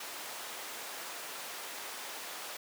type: high-pass noise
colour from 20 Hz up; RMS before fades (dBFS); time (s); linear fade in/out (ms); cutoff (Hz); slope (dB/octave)
pink; -43; 0-2.57; 5; 600; 12
effects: none

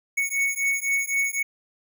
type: beating tone pair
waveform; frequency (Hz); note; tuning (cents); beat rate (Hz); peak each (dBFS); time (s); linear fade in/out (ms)
square; 2217 / 2220.9; C#7 / C#7; 0 / +3; 3.9; -26; 0.17-1.43; 10
effects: none

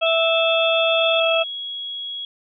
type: harmonic tone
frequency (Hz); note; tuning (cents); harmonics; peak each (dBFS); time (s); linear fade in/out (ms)
657; E5; -6; 1 / 2 / 4 / 5; -18 / -26 / -22 / -24; 0.01-1.44; 20
type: tone with tremolo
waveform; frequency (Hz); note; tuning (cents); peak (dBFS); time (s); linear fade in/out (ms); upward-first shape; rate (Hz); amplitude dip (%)
sine; 3520; A7; 0; -24; 0.06-1.2; 5; triangle; 7.2; 35
type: tone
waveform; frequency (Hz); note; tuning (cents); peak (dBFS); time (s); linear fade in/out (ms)
sine; 3325; G#7; +1; -27; 0.98-2.25; 2
effects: none

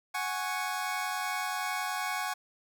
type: chord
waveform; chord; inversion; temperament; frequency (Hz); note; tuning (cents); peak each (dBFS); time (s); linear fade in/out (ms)
25% pulse; F# suspended second; none; equal; 740 / 830.6 / 1108.7; F#5 / G#5 / C#6; 0 / 0 / 0; -32; 0.14-2.34; 10
effects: none

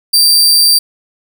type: tone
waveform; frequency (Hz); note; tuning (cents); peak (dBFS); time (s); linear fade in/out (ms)
sawtooth; 4686; D8; -5; -3; 0.13-0.79; 10
effects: none

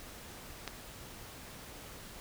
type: click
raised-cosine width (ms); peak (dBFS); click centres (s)
0.2; -20; 0.677
effects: pink hiss -49 dBFS RMS until 2.2 s

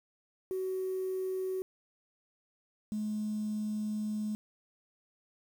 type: tone pair in turn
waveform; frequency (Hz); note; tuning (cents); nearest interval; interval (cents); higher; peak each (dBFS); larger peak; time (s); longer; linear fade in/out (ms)
triangle; 375.7 / 212.7; F#4 / G#3; +26 / +42; minor seventh; 984; first; -28; neither; 0.51-1.62 / 2.92-4.35; second; 0
effects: tanh soft clip ceiling -29 dBFS + 9-bit

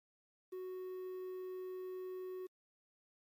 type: tone with quantisation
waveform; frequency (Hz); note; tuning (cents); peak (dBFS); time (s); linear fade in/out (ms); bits
triangle; 370; F#4; 0; -40; 0.52-2.47; 10; 11
effects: MP3 64 kbps

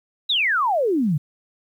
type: exponential sweep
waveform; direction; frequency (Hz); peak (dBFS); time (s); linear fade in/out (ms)
sine; down; 3996 to 136.3; -17; 0.29-1.18; 10
effects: 9-bit

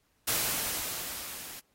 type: noise with level ramp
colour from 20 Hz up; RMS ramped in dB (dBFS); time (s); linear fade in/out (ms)
white; -28 to -44; 0.27-1.6; 10
effects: pink hiss -72 dBFS RMS until 1.74 s + AAC 48 kbps

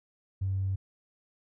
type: tone with tanh clipping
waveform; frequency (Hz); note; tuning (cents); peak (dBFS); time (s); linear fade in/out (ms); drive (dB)
triangle; 96; G2; -36; -27; 0.41-0.76; 10; 4
effects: none

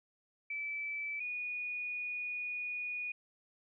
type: tone pair in turn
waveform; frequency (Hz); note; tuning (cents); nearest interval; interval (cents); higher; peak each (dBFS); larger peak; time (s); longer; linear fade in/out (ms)
sine; 2313 / 2460; D7 / D#7; -27 / -20; minor second; 107; second; -36 / -36; neither; 0.5-1.2 / 1.2-3.12; second; 5
effects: none

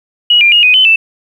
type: tone with pitch steps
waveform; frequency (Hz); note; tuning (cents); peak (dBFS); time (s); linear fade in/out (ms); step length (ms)
sine; 2908 / 2391 / 2865 / 2494 / 3042 / 2652; F#7 / D7 / F7 / D#7 / F#7 / E7; -31 / +30 / +44 / +3 / +47 / +10; -4; 0.3-0.96; 5; 110
effects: 7-bit

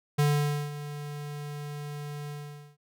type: tone with ADSR envelope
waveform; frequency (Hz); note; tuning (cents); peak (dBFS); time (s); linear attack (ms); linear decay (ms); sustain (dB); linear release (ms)
square; 146.6; D3; -3; -21; 0.18-2.77; 13; 510; -15; 480
effects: none

